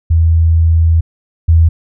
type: tone pair in turn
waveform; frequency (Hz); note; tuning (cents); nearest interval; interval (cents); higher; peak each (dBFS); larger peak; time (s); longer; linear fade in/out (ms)
sine; 82 / 82; E2 / E2; -9 / -9; unison; 0; neither; -6 / -4; second; 0.1-1.01 / 1.48-1.69; first; 10
effects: none

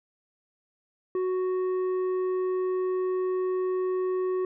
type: tone with tanh clipping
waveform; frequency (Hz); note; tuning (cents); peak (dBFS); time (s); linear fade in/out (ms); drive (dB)
triangle; 370; F#4; 0; -26; 1.15-4.45; 2; 11
effects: none

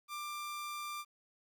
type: tone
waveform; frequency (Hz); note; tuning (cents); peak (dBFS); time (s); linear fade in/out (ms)
sawtooth; 1186; D6; +17; -36; 0.08-1.05; 50
effects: 12-bit

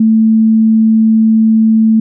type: tone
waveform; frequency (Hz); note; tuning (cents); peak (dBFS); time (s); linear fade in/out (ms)
sine; 221.3; A3; +10; -5; 0-2; 5
effects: none

